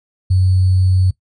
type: tone with sample-and-hold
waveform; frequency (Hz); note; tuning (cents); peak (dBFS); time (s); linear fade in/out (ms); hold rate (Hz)
sine; 93; F#2; +9; -10; 0.3-1.11; 10; 4410
effects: noise-tail reverb RT60 0.1 s tail -18 dB re dry + resampled to 22050 Hz